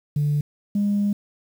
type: tone pair in turn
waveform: sine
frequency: 146.83 / 203.8 Hz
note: D3 / G#3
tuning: 0 / -32 cents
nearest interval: tritone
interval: 568 cents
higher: second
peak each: -17 dBFS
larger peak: neither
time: 0.16-0.41 / 0.75-1.13 s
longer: second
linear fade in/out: 5 ms
effects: tanh soft clip ceiling -15 dBFS + 8-bit